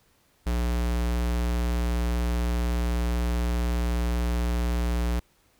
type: tone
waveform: square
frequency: 59.5 Hz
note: A#1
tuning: 36 cents sharp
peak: -24 dBFS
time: 0.46-5.2 s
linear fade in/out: 10 ms
effects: pink hiss -64 dBFS RMS until 5.59 s